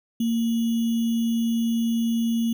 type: tone with sample-and-hold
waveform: sine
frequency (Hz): 230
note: A#3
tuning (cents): -23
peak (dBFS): -20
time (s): 0.2-2.53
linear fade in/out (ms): 5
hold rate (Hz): 3150
effects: none